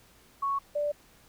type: tone pair in turn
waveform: sine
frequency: 1108.7 / 587.3 Hz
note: C#6 / D5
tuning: 0 / 0 cents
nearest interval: major seventh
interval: 1100 cents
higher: first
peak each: -26 dBFS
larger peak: neither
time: 0.42-0.59 / 0.75-0.92 s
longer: neither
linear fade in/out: 10 ms
effects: pink hiss -59 dBFS RMS until 1.28 s